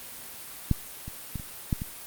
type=clicks; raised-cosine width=5 ms; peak=-9 / -24 / -20 / -27 / -12 / -19 dBFS; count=6; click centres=0.713 / 1.08 / 1.357 / 1.398 / 1.728 / 1.819 s; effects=white hiss -42 dBFS RMS until 2.06 s + Opus 32 kbps